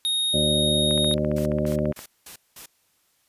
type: tone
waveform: square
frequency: 3729 Hz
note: A#7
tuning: in tune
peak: -22 dBFS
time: 0.05-1.14 s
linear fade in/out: 0 ms
type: harmonic tone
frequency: 75.2 Hz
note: D2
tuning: 42 cents sharp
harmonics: 1 / 2 / 3 / 4 / 5 / 7 / 8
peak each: -32 / -27 / -27 / -33 / -30 / -32 / -27 dBFS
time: 0.33-1.93 s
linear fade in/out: 20 ms
type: click train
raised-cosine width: 0.5 ms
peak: -22 dBFS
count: 17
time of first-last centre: 0.91-1.991 s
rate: 14.8 Hz
type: noise bursts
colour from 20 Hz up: white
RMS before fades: -41 dBFS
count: 5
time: 1.36-2.66 s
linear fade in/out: 5 ms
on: 100 ms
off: 200 ms
effects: white hiss -66 dBFS RMS until 3.28 s + resampled to 32000 Hz